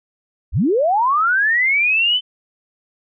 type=linear sweep; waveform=sine; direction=up; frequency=37.46 to 3073 Hz; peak=-13 dBFS; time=0.52-2.21 s; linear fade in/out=50 ms; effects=none